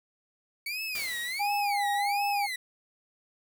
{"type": "tone with vibrato", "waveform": "30% pulse", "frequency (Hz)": 2221, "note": "C#7", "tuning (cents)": 3, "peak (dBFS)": -29, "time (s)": [0.66, 2.56], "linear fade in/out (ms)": 5, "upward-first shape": "sine", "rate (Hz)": 1.4, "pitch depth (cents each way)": 280}
{"type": "noise with exponential decay", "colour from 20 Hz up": "white", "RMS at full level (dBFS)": -37, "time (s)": [0.95, 2.06], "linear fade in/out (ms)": 2, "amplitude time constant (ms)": 240}
{"type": "tone with pitch glide", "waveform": "sine", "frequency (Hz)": [818, 811.9], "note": ["G#5", "G#5"], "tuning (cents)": [-26, -39], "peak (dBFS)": -26, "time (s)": [1.39, 2.47], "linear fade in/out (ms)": 20, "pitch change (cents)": -13, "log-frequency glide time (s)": [1.59, 1.73]}
{"effects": []}